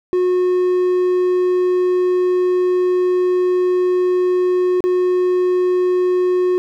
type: tone with dropouts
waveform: triangle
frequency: 363.2 Hz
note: F#4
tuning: 32 cents flat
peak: -11 dBFS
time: 0.13-6.58 s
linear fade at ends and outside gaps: 0 ms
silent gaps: 4.805-4.84 s
effects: none